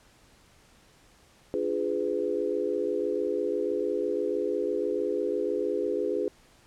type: chord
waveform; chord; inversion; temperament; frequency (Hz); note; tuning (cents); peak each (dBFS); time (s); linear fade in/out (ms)
sine; D diminished seventh; none; equal with one note detuned; 293.7 / 349.2 / 415.3 / 503.1; D4 / F4 / Ab4 / Cb5; 0 / 0 / 0 / +32; -35 / -32 / -29 / -31; 1.54-6.28; 0
effects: pink hiss -59 dBFS RMS until 6.66 s + low-pass 10000 Hz 12 dB/octave